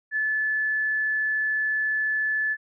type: tone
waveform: sine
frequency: 1733 Hz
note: A6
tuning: 27 cents flat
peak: -22 dBFS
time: 0.11-2.57 s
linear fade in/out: 50 ms
effects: none